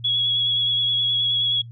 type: tone with vibrato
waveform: sine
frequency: 3350 Hz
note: G#7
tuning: 14 cents sharp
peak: -18 dBFS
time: 0.04-1.62 s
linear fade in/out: 10 ms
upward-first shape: sine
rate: 9.5 Hz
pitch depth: 19 cents each way
effects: noise-tail reverb RT60 0.1 s tail -24 dB re dry + added 117 Hz sine -36 dBFS peak until 1.71 s